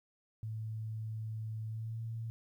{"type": "tone with pitch glide", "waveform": "sine", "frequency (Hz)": [110, 113.55], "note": ["A2", "A#2"], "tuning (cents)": [0, -45], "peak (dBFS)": -37, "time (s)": [0.43, 2.3], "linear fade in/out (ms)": 0, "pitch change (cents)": 55, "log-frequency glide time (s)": [1.67, 1.99], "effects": ["12-bit"]}